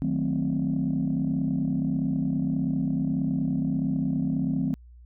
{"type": "chord", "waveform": "sine", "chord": "D# diminished seventh", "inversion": "none", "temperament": "equal", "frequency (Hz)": [155.56, 185, 220, 261.6], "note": ["D#3", "F#3", "A3", "C4"], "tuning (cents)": [0, 0, 0, 0], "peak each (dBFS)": [-28, -29, -30, -26], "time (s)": [0.02, 4.74], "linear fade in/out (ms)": 0, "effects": ["tanh soft clip ceiling -17 dBFS", "added 60 Hz sine -46 dBFS peak until 5.05 s"]}